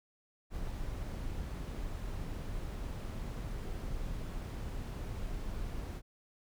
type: noise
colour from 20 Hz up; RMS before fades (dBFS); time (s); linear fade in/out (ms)
brown; -39; 0.5-6.02; 50
effects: none